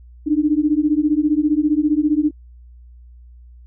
sine beating tone pair, 293.7 / 308.7 Hz, D4 / D#4, 0 / -14 cents, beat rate 15 Hz, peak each -17 dBFS, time 0.26-2.31 s, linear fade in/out 20 ms, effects added 60 Hz sine -40 dBFS peak until 3.66 s

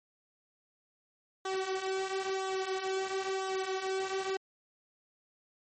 sawtooth tone with flanger, 381.8 Hz, G4, 46 cents flat, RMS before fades -34 dBFS, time 1.45-4.37 s, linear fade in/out 5 ms, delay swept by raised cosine 0.41 to 6.31 ms, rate 1 Hz, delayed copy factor -0.65, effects MP3 32 kbps

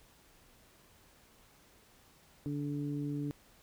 harmonic tone, 144.8 Hz, D3, 24 cents flat, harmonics 1 / 2 / 3, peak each -37 / -36 / -48 dBFS, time 2.46-3.31 s, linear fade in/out 0 ms, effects pink hiss -63 dBFS RMS until 3.62 s

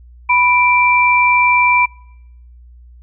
sine tone pair together, 987.8 / 2349 Hz, B5 / D7, 0 / 0 cents, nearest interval octave + minor third, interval 1500 cents, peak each -12 dBFS, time 0.29-1.86 s, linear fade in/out 10 ms, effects noise-tail reverb RT60 0.8 s tail -25 dB re dry + added 60 Hz sine -38 dBFS peak until 3.02 s

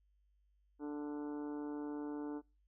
harmonic tone with a mistuned harmonic, 147.3 Hz, D3, 6 cents sharp, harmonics 2 / 3 / 4 / 5 / 6 / 7 / 8 / 9 / 10, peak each -40 / -47 / -58 / -58 / -54 / -62 / -63 / -65 / -63 dBFS, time 0.79-2.42 s, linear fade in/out 50 ms, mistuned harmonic 9, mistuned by +19 cents, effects noise-tail reverb RT60 0.3 s tail -26 dB re dry + added 50 Hz sine -70 dBFS peak until 2.67 s

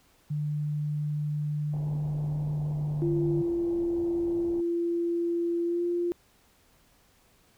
sine tone, 149 Hz, D3, 25 cents sharp, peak -27 dBFS, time 0.3-3.42 s, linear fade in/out 10 ms
pink low-pass noise, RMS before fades -44 dBFS, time 1.73-4.61 s, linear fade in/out 5 ms, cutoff 900 Hz, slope 48 dB/octave
sine tone with pitch glide, 341.7 to 347.9 Hz, F4 to F4, -38 to -7 cents, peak -25 dBFS, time 3.02-6.12 s, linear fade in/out 0 ms, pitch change +31 cents, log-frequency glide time 5.65-5.83 s
effects pink hiss -63 dBFS RMS until 7.57 s

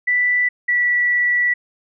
sine tone pair in turn, 1975.5 / 1952.8 Hz, B6 / B6, 0 / -20 cents, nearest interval unison, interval 20 cents, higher first, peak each -14 dBFS, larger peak neither, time 0.07-0.49 / 0.68-1.54 s, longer second, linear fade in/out 10 ms, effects none

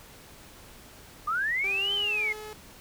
sine linear two-way sweep, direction up then down, 1174.7 to 3136 to 2084 Hz, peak -25 dBFS, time 1.27-2.33 s, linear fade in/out 10 ms, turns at 1.94 s
sawtooth tone with pitch glide, 392 to 427.5 Hz, G4 to A4, 0 to -50 cents, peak -35 dBFS, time 1.64-2.53 s, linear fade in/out 0 ms, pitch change +150 cents, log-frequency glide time 1.79-2.24 s
effects pink hiss -50 dBFS RMS until 2.8 s

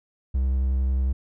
triangle tone with vibrato, 65.41 Hz, C2, in tune, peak -18 dBFS, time 0.34-1.13 s, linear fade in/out 10 ms, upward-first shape triangle, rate 11 Hz, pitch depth 24 cents each way, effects none

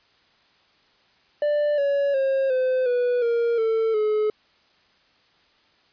triangle tone with pitch steps, 590 / 563.4 / 537.9 / 513.6 / 490.4 / 468.3 / 447.1 / 426.9 Hz, D5 / C#5 / C5 / C5 / B4 / A#4 / A4 / G#4, +8 / +28 / +48 / -32 / -12 / +8 / +28 / +48 cents, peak -17 dBFS, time 1.42-4.3 s, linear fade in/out 2 ms, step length 360 ms, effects white hiss -60 dBFS RMS until 5.92 s + resampled to 11025 Hz

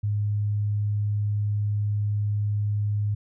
sine tone, 103.83 Hz, G#2, in tune, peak -22 dBFS, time 0.03-3.15 s, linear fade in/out 10 ms, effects none

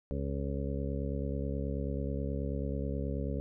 harmonic tone, 69.3 Hz, C#2, in tune, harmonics 1 / 2 / 3 / 4 / 6 / 7 / 8, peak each -35 / -38 / -40 / -41 / -43 / -43 / -44 dBFS, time 0.11-3.4 s, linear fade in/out 0 ms, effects none

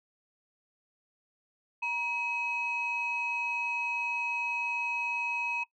sine tone pair together, 949.3 / 2549 Hz, A#5 / D#7, +31 / +41 cents, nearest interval octave + perfect fourth, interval 1710 cents, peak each -33 / -30 dBFS, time 1.82-5.64 s, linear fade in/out 10 ms, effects noise-tail reverb RT60 0.1 s tail -20 dB re dry + tanh soft clip ceiling -23 dBFS

